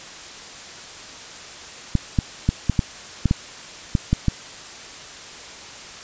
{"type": "clicks", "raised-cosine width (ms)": 5, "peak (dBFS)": -4, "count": 10, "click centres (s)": [1.953, 2.188, 2.49, 2.697, 2.792, 3.257, 3.311, 3.952, 4.13, 4.283], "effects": ["white hiss -38 dBFS RMS until 6.03 s", "resampled to 16000 Hz"]}